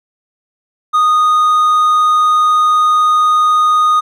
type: tone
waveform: triangle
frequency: 1237 Hz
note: D#6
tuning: 10 cents flat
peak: -6 dBFS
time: 0.93-4.01 s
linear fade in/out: 20 ms
effects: none